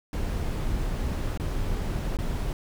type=noise with dropouts; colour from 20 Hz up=brown; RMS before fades=-28 dBFS; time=0.13-2.53 s; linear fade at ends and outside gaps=1 ms; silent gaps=1.375-1.398 / 2.17-2.187 s; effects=none